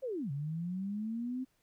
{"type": "linear two-way sweep", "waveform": "sine", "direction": "down then up", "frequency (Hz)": [554.4, 135.6, 262.2], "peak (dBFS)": -34, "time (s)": [0.02, 1.45], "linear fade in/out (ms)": 20, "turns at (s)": 0.31, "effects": ["pink hiss -75 dBFS RMS until 1.62 s"]}